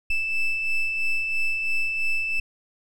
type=ring-modulated tone; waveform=triangle; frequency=1318.5 Hz; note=E6; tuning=in tune; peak=-16 dBFS; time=0.1-2.4 s; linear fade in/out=5 ms; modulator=1320 Hz; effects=none